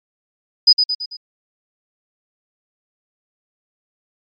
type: tone with echo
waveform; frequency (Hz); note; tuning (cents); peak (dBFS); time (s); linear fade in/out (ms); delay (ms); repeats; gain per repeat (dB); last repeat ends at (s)
sine; 4978; D#8; 0; -5; 0.67-0.73; 10; 110; 4; -6; 1.17
effects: MP3 32 kbps